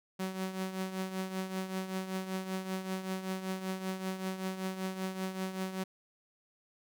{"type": "tone with tremolo", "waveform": "sawtooth", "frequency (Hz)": 188.5, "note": "F#3", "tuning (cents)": 32, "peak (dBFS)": -28, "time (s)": [0.19, 5.84], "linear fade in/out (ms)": 10, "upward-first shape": "triangle", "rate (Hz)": 5.2, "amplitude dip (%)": 70, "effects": []}